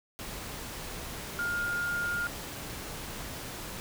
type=tone in noise; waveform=sine; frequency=1415 Hz; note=F6; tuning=22 cents sharp; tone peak=-29 dBFS; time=1.39-2.27 s; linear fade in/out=0 ms; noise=pink; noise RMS=-40 dBFS; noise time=0.19-3.8 s; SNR=+8 dB; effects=none